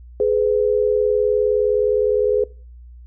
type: tone pair together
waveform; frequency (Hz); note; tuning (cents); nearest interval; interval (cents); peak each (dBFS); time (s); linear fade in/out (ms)
sine; 421.1 / 500.8; G#4 / B4; +24 / +24; minor third; 300; -16 / -18; 0.2-2.44; 2
effects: noise-tail reverb RT60 0.4 s tail -22 dB re dry + added 60 Hz sine -38 dBFS peak until 3.06 s